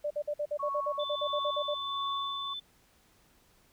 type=tone bursts; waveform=sine; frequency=591 Hz; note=D5; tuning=11 cents sharp; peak=-29 dBFS; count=15; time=0.04-1.744 s; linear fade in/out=10 ms; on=66 ms; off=51 ms
type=tone with tremolo; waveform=sine; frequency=1108.7 Hz; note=C#6; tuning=in tune; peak=-31 dBFS; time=0.59-2.54 s; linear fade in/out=10 ms; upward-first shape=sine; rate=1.5 Hz; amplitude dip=50%
type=tone; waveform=sine; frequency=3517 Hz; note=A7; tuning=1 cent flat; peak=-36 dBFS; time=0.99-2.6 s; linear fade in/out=10 ms
effects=pink hiss -65 dBFS RMS until 3.72 s